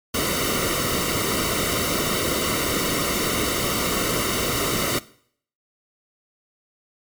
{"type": "noise with comb filter", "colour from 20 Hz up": "pink", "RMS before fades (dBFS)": -23, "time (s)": [0.14, 4.99], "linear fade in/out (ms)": 5, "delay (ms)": 1.2, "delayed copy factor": -0.75, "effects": ["noise-tail reverb RT60 0.6 s tail -19 dB re dry", "MP3 96 kbps"]}